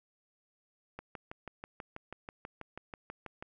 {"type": "click train", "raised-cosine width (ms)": 0.5, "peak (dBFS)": -27, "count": 16, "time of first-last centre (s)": [0.99, 3.425], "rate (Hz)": 6.16, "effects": []}